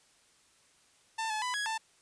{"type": "tone with pitch steps", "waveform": "sawtooth", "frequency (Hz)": [893, 860, 997, 1667, 888], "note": ["A5", "A5", "B5", "G#6", "A5"], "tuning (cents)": [25, -40, 16, 6, 16], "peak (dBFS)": -28, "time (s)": [1.18, 1.78], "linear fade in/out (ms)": 10, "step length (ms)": 120, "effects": ["white hiss -65 dBFS RMS until 2.01 s", "resampled to 22050 Hz"]}